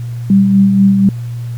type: tone with tremolo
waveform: sine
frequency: 196 Hz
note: G3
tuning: in tune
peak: -4 dBFS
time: 0.3-1.09 s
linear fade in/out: 2 ms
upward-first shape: sine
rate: 4.1 Hz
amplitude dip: 40%
effects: added 119 Hz sine -19 dBFS peak until 1.57 s + pink hiss -43 dBFS RMS until 1.57 s